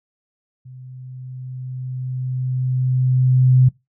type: tone with level ramp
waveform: sine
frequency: 128.2 Hz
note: C3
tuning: 35 cents flat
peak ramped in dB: -36 to -8 dBFS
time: 0.65-3.69 s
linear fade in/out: 10 ms
effects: noise-tail reverb RT60 0.2 s tail -22 dB re dry